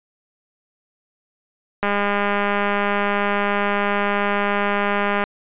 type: click train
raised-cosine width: 0.5 ms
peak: -6 dBFS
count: 693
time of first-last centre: 1.83-5.239 s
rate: 203 Hz
effects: resampled to 8000 Hz